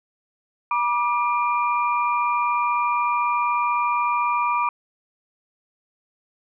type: tone cluster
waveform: sine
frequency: 967 / 1181 / 2395 Hz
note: B5 / D6 / D7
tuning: -37 / +9 / +33 cents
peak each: -22 / -22 / -29 dBFS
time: 0.71-4.69 s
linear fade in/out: 2 ms
effects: none